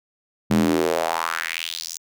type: tone with high-pass filter sweep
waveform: square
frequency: 41.2 Hz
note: E1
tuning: in tune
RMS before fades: -23 dBFS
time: 0.5-1.98 s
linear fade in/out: 10 ms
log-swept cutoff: 170 to 6800 Hz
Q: 3.3
effects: none